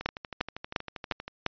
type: two click trains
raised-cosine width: 0.3 ms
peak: -10 / -21 dBFS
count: 5 / 17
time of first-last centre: 0.06-1.464 / 0.01-1.28 s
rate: 2.85 / 12.6 Hz
effects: resampled to 11025 Hz